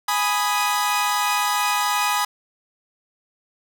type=chord; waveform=sawtooth; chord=G# minor; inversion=none; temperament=equal; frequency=830.6 / 987.8 / 1244.5 Hz; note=G#5 / B5 / D#6; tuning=0 / 0 / 0 cents; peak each=-20 dBFS; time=0.08-2.25 s; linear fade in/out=5 ms; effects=none